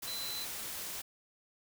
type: tone in noise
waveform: sine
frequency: 4028 Hz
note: B7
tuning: 33 cents sharp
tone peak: -39 dBFS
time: 0.07-0.45 s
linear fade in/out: 10 ms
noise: white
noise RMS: -41 dBFS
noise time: 0.02-1.02 s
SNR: -1 dB
effects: none